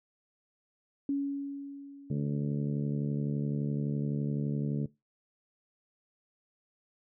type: tone with exponential decay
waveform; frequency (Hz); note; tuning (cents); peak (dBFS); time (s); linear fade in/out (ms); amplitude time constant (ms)
sine; 280; C#4; +18; -26; 1.09-2.93; 2; 400
type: harmonic tone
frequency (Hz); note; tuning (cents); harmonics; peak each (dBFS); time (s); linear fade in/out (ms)
71.8; D2; -39; 2 / 3 / 4 / 5 / 6 / 7 / 8; -30 / -34 / -38 / -48 / -43 / -52 / -53; 2.1-4.86; 5
effects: noise-tail reverb RT60 0.2 s tail -19 dB re dry